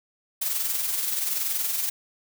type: noise with amplitude modulation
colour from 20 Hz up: blue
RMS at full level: -25 dBFS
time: 0.41-1.9 s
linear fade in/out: 10 ms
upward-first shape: sine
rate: 21.1 Hz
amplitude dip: 45%
effects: none